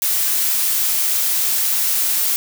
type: noise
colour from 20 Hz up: blue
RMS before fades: -18 dBFS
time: 0.02-2.36 s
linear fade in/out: 0 ms
effects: none